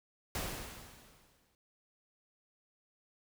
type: noise with exponential decay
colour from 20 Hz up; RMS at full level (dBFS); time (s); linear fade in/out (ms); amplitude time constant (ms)
pink; -36; 0.35-1.55; 1; 260
effects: none